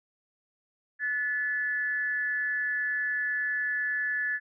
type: tone with amplitude modulation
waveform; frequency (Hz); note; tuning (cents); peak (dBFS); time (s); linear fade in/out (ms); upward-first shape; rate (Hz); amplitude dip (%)
sine; 1726; A6; -34; -24; 0.99-4.4; 50; sine; 250; 55
effects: none